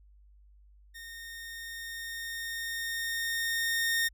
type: tone with level ramp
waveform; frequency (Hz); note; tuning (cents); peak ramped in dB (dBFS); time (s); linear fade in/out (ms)
sawtooth; 1839; A#6; -24; -40 to -22; 0.94-4.09; 20
effects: added 50 Hz sine -55 dBFS peak until 4.13 s